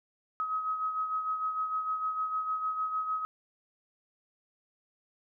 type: beating tone pair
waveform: sine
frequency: 1270 / 1276.6 Hz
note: D#6 / D#6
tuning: +35 / +44 cents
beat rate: 6.6 Hz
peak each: -30 / -39 dBFS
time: 0.4-3.25 s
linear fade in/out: 0 ms
effects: none